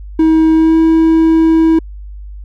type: tone with pitch glide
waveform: triangle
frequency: 319.2 to 323.7 Hz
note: D#4 to E4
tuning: +44 to -31 cents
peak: -4 dBFS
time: 0.19-1.79 s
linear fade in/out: 5 ms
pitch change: +25 cents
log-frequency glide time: 0.53-0.77 s
effects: added 50 Hz sine -26 dBFS peak until 2.44 s